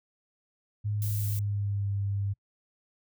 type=tone with pitch glide; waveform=sine; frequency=104.3 to 99.76 Hz; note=G#2 to G2; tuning=+8 to +31 cents; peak=-27 dBFS; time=0.84-2.34 s; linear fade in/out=20 ms; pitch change=-77 cents; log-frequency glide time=1.07-1.91 s
type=noise; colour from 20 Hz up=violet; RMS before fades=-38 dBFS; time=1.02-1.39 s; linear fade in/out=0 ms
effects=noise-tail reverb RT60 0.1 s tail -26 dB re dry